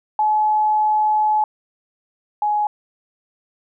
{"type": "tone pair in turn", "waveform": "sine", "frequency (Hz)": [854, 838.4], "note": ["G#5", "G#5"], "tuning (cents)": [48, 16], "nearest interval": "unison", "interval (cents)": 32, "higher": "first", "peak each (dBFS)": [-14, -16], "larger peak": "first", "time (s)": [[0.19, 1.44], [2.42, 2.67]], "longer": "first", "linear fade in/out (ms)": 2, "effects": []}